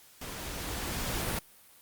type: noise with level ramp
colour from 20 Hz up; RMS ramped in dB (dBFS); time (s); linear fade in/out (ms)
pink; -41 to -31; 0.21-1.39; 5
effects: white hiss -57 dBFS RMS until 1.81 s + Opus 48 kbps